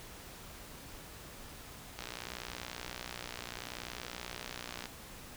click train, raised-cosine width 0.2 ms, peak -23 dBFS, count 175, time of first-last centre 1.99-4.857 s, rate 60.7 Hz, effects pink hiss -50 dBFS RMS until 5.36 s

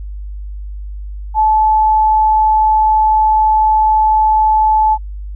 sine tone, 866 Hz, A5, 28 cents flat, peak -8 dBFS, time 1.34-4.98 s, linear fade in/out 50 ms, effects added 50 Hz sine -23 dBFS peak until 5.35 s

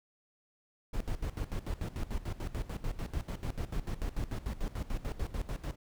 brown noise with tremolo, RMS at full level -34 dBFS, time 0.93-5.76 s, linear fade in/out 10 ms, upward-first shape square, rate 6.8 Hz, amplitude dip 80%, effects none

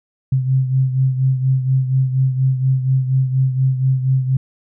sine beating tone pair, 130.81 / 135.01 Hz, C3 / C#3, 0 / -45 cents, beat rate 4.2 Hz, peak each -14 / -21 dBFS, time 0.32-4.37 s, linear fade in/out 5 ms, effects none

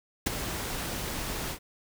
pink noise with ADSR envelope, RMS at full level -24 dBFS, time 0.26-1.59 s, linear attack 8 ms, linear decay 16 ms, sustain -10 dB, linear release 79 ms, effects none

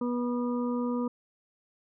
harmonic tone, 243.5 Hz, B3, 24 cents flat, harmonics 1 / 2 / 4 / 5, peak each -28 / -34 / -40 / -42 dBFS, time 0.01-1.08 s, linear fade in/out 5 ms, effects none

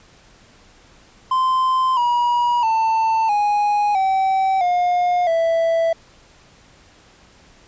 triangle tone with pitch steps, 1037 / 962 / 892.4 / 827.8 / 767.9 / 712.4 / 660.9 Hz, C6 / B5 / A5 / G#5 / G5 / F5 / E5, -16 / -46 / +24 / -6 / -36 / +34 / +4 cents, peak -13 dBFS, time 1.31-5.93 s, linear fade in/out 5 ms, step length 660 ms, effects pink hiss -50 dBFS RMS until 7.67 s + resampled to 16000 Hz

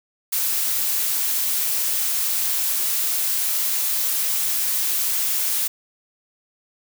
blue noise, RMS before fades -22 dBFS, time 0.32-5.68 s, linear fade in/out 10 ms, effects none

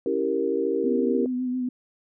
sine chord, C# diminished seventh, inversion none, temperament equal, 277.2 / 329.6 / 392 / 466.2 Hz, C#4 / E4 / G4 / Bb4, 0 / 0 / 0 / 0 cents, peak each -30 / -29 / -26 / -26 dBFS, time 0.06-1.26 s, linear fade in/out 2 ms
sine tone with vibrato, 252.3 Hz, B3, 37 cents sharp, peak -24 dBFS, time 0.84-1.69 s, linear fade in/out 5 ms, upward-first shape sine, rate 7.2 Hz, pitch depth 27 cents each way
effects none

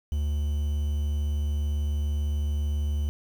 triangle tone with quantisation, 73.5 Hz, D2, 2 cents sharp, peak -22 dBFS, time 0.12-3.09 s, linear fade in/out 0 ms, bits 8, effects none

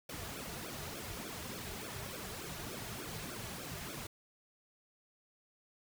pink noise with flanger, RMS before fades -44 dBFS, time 0.09-4.07 s, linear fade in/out 5 ms, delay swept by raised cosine 1 to 3.9 ms, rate 3.4 Hz, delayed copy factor -0.95, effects none

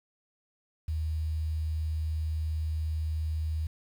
sine tone with quantisation, 78.6 Hz, D#2, 18 cents sharp, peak -28 dBFS, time 0.88-3.67 s, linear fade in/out 5 ms, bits 9, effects none

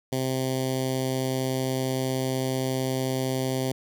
10% pulse tone with notch filter, 130.81 Hz, C3, in tune, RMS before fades -27 dBFS, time 0.12-3.72 s, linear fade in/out 5 ms, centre 1400 Hz, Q 0.61, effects none

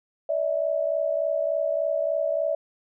sine tone pair together, 580 / 643.4 Hz, D5 / E5, -22 / -42 cents, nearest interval major second, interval 180 cents, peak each -25 dBFS, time 0.29-2.55 s, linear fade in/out 5 ms, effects none

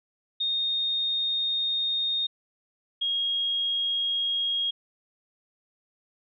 sine tone pair in turn, 3690 / 3272 Hz, A#7 / G#7, -18 / -26 cents, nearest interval major second, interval 208 cents, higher first, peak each -24 dBFS, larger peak neither, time 0.4-2.27 / 3.01-4.71 s, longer first, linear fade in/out 10 ms, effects none

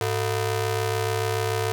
sawtooth ring-modulated tone, 275.1 Hz, C#4, 13 cents flat, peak -16 dBFS, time 0.01-1.72 s, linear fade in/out 0 ms, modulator 171 Hz, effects none

